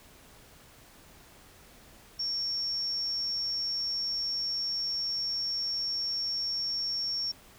sine tone, 5490 Hz, F8, 31 cents flat, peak -29 dBFS, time 2.19-7.32 s, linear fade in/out 10 ms, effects pink hiss -55 dBFS RMS until 7.58 s

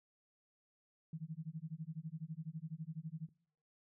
sine tone with tremolo, 159 Hz, D#3, 38 cents sharp, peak -39 dBFS, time 1.13-3.29 s, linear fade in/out 2 ms, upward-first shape sine, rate 12 Hz, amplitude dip 100%, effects noise-tail reverb RT60 0.6 s tail -21 dB re dry

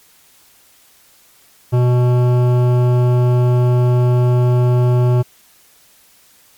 sine tone with hard clipping, 123.47 Hz, B2, in tune, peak -12 dBFS, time 1.72-5.23 s, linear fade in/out 20 ms, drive 14 dB, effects white hiss -50 dBFS RMS until 6.57 s + MP3 96 kbps

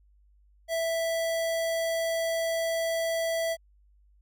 square tone, 659.3 Hz, E5, in tune, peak -27 dBFS, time 0.68-3.57 s, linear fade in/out 50 ms, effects added 50 Hz sine -58 dBFS peak until 4.21 s

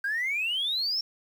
triangle exponential sweep, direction up, 1568 to 5500 Hz, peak -23 dBFS, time 0.04-1.01 s, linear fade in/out 5 ms, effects tanh soft clip ceiling -23 dBFS + 9-bit

